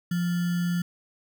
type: tone with sample-and-hold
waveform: sine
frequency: 174.61 Hz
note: F3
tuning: in tune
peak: -23 dBFS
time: 0.11-0.82 s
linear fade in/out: 5 ms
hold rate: 1575 Hz
effects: none